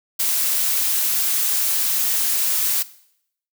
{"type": "noise", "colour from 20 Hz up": "blue", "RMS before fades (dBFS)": -20, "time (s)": [0.19, 2.83], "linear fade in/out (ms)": 10, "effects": ["noise-tail reverb RT60 0.7 s tail -18 dB re dry"]}